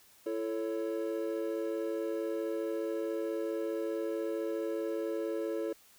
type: chord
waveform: triangle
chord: A major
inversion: second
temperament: equal with one note detuned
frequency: 335.4 / 440 / 554.4 Hz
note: E4 / A4 / C#5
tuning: +30 / 0 / 0 cents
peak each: -34 / -34 / -36 dBFS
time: 0.26-5.73 s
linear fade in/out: 5 ms
effects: white hiss -61 dBFS RMS until 5.98 s